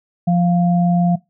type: tone pair together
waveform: sine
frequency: 174.62 / 698.5 Hz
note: F3 / F5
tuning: 0 / 0 cents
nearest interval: 2 octaves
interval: 2400 cents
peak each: -12 / -21 dBFS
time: 0.27-1.16 s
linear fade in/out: 10 ms
effects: noise-tail reverb RT60 0.2 s tail -20 dB re dry